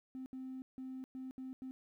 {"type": "tone bursts at uneven times", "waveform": "triangle", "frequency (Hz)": 260.4, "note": "C4", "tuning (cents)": -8, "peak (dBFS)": -39, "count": 6, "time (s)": [[0.15, 0.26], [0.33, 0.62], [0.78, 1.04], [1.15, 1.31], [1.38, 1.53], [1.62, 1.71]], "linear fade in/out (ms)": 0, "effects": ["tanh soft clip ceiling -39 dBFS", "13-bit"]}